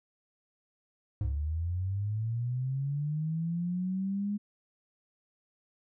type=tone with exponential decay; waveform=triangle; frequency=103.6 Hz; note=G#2; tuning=4 cents flat; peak=-24 dBFS; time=1.21-1.49 s; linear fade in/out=0 ms; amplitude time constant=60 ms
type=linear sweep; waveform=sine; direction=up; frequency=66 to 207.7 Hz; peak=-29 dBFS; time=1.23-4.38 s; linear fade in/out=20 ms
effects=none